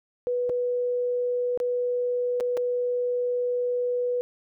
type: tone with dropouts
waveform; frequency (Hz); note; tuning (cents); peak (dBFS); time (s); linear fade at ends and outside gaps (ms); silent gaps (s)
sine; 491.2; B4; -9; -23; 0.27-4.21; 0; 0.494-0.498 / 1.575-1.601 / 2.401-2.407 / 2.57-2.574
effects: none